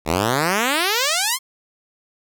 5% pulse exponential sweep, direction up, 73.2 to 1103 Hz, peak -6 dBFS, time 0.05-1.39 s, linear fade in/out 50 ms, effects none

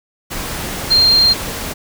sine tone in noise, 4190 Hz, C8, 2 cents sharp, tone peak -8 dBFS, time 0.9-1.34 s, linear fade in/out 20 ms, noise pink, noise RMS -24 dBFS, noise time 0.3-1.74 s, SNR +13 dB, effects none

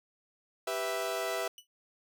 sawtooth chord, E minor, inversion first, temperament equal, 392 / 493.9 / 659.3 Hz, G4 / B4 / E5, 0 / 0 / 0 cents, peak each -34 / -34 / -30 dBFS, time 0.67-1.48 s, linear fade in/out 5 ms
sawtooth tone with exponential decay, 2960 Hz, F#7, in tune, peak -40 dBFS, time 1.58-1.67 s, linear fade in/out 1 ms, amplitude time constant 19 ms
effects none

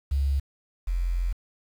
sine tone pair in turn, 69.3 / 43.66 Hz, C#2 / F1, 0 / 0 cents, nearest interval minor sixth, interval 800 cents, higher first, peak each -21 / -23 dBFS, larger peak first, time 0.11-0.4 / 0.87-1.33 s, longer second, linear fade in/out 10 ms, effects 8-bit

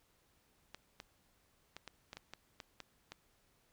clicks, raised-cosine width 0.2 ms, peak -29 dBFS, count 10, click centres 0.746 / 1.001 / 1.766 / 1.877 / 2.131 / 2.17 / 2.336 / 2.602 / 2.803 / 3.12 s, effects pink hiss -73 dBFS RMS until 3.72 s

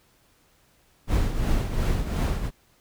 brown noise with tremolo, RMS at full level -21 dBFS, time 1.07-2.51 s, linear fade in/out 50 ms, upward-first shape triangle, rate 2.8 Hz, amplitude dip 65%, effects pink hiss -62 dBFS RMS until 2.8 s

